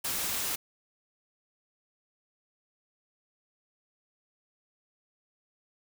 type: noise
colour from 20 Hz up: white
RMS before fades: -32 dBFS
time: 0.04-0.56 s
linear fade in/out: 10 ms
effects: none